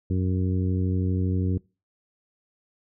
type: harmonic tone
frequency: 92.5 Hz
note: F#2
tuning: in tune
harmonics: 1 / 2 / 3 / 4 / 5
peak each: -23 / -28 / -31 / -35 / -39 dBFS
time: 0.1-1.58 s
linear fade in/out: 5 ms
effects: noise-tail reverb RT60 0.3 s tail -24 dB re dry